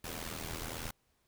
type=noise with amplitude modulation; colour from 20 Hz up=pink; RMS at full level=-38 dBFS; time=0.04-0.91 s; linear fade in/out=5 ms; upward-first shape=sine; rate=81.3 Hz; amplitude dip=75%; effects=pink hiss -75 dBFS RMS until 1.27 s